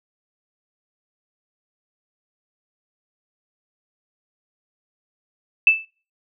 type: tone with exponential decay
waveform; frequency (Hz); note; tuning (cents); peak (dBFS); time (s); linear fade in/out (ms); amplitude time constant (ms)
sine; 2637; E7; 0; -6; 5.67-5.85; 2; 39
effects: noise-tail reverb RT60 0.4 s tail -24 dB re dry